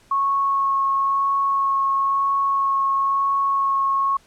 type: tone with vibrato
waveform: sine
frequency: 1098 Hz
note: C#6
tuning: 17 cents flat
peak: -17 dBFS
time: 0.11-4.17 s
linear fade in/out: 5 ms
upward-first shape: sine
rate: 1 Hz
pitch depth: 9 cents each way
effects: pink hiss -55 dBFS RMS until 4.26 s + low-pass 10000 Hz 12 dB/octave